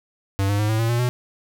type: tone with pitch steps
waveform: square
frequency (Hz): 98 / 101.87 / 105.89 / 110.06 / 114.41 / 118.92 / 123.61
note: G2 / G#2 / G#2 / A2 / A#2 / A#2 / B2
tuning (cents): 0 / -33 / +34 / +1 / -32 / +35 / +2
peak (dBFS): -19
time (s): 0.39-1.09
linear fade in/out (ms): 0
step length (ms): 100
effects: none